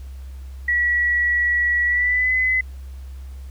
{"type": "tone with pitch glide", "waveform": "sine", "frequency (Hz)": [1934, 2024], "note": ["B6", "B6"], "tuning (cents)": [-37, 42], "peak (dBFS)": -16, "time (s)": [0.68, 2.61], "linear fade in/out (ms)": 5, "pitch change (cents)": 79, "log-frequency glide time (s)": [1.85, 2.34], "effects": ["added 66 Hz sine -32 dBFS peak until 3.5 s", "pink hiss -54 dBFS RMS until 3.5 s"]}